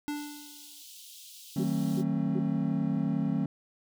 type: tone with exponential decay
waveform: square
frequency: 293.8 Hz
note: D4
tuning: 1 cent sharp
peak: -30 dBFS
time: 0.08-0.82 s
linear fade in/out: 0 ms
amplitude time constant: 160 ms
type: high-pass noise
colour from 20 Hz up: pink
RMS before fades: -49 dBFS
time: 0.13-2.04 s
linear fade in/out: 50 ms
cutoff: 3000 Hz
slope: 48 dB/octave
type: chord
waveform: triangle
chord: D# diminished seventh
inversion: none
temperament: just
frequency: 155.56 / 186.68 / 224 / 268.8 Hz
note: D#3 / F#3 / A3 / C4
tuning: 0 / +16 / +31 / +47 cents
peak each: -30 dBFS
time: 1.56-3.46 s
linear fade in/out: 5 ms
type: tone bursts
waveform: sine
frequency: 373.3 Hz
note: F#4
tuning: 15 cents sharp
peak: -32 dBFS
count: 3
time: 1.59-2.397 s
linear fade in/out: 10 ms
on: 49 ms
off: 330 ms
effects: none

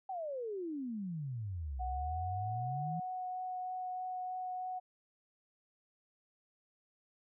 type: exponential two-way sweep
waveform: sine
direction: down then up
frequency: 784 to 60.7 to 169.8 Hz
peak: -37 dBFS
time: 0.09-3 s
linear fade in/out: 5 ms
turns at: 1.82 s
type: tone with vibrato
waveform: sine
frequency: 737 Hz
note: F#5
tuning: 7 cents flat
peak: -37 dBFS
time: 1.79-4.8 s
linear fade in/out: 20 ms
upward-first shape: triangle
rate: 3.2 Hz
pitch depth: 9 cents each way
effects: none

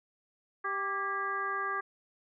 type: harmonic tone with a mistuned harmonic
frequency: 392 Hz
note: G4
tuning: in tune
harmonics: 1 / 2 / 3 / 4 / 5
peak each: -41 / -43 / -33 / -36 / -43 dBFS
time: 0.64-1.81 s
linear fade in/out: 10 ms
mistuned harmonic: 4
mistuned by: +65 cents
effects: none

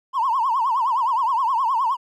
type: tone with vibrato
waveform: triangle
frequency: 987.8 Hz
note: B5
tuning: in tune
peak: -14 dBFS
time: 0.13-1.97 s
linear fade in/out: 50 ms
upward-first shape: triangle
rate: 9.6 Hz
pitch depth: 230 cents each way
effects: tanh soft clip ceiling -15 dBFS

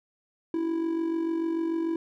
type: tone with amplitude modulation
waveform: triangle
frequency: 329.6 Hz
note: E4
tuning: in tune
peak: -21 dBFS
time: 0.54-1.96 s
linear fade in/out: 2 ms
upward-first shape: sine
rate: 46.8 Hz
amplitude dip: 55%
effects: none

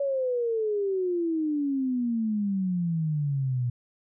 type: exponential sweep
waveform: sine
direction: down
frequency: 567 to 120 Hz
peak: -24 dBFS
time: 0-3.7 s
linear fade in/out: 5 ms
effects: none

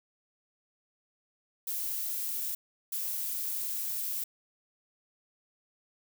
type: noise bursts at uneven times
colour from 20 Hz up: violet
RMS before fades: -34 dBFS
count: 2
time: 1.67-2.55 / 2.92-4.24 s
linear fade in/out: 5 ms
effects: none

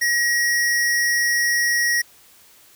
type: tone pair together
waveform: square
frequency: 1900 / 5374 Hz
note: A#6 / E8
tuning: +33 / +33 cents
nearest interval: octave + tritone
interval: 1800 cents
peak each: -18 / -29 dBFS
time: 0.01-2.02 s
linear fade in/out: 10 ms
effects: white hiss -51 dBFS RMS until 2.75 s

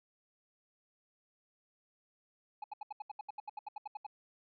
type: tone bursts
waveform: triangle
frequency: 841 Hz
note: G#5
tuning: 22 cents sharp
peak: -37 dBFS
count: 16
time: 2.62-4.066 s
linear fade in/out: 5 ms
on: 21 ms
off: 74 ms
effects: resampled to 11025 Hz

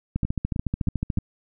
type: two click trains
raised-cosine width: 5 ms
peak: -14 / -12 dBFS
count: 4 / 15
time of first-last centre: 0.25-1.185 / 0.16-1.174 s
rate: 3.21 / 13.8 Hz
effects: none

